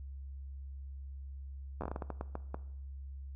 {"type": "slowing click train", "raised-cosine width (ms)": 1, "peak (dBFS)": -24, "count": 12, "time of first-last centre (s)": [1.81, 2.544], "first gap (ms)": 11, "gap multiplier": 1.33, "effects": ["noise-tail reverb RT60 0.7 s tail -17 dB re dry", "added 68 Hz sine -42 dBFS peak until 3.35 s"]}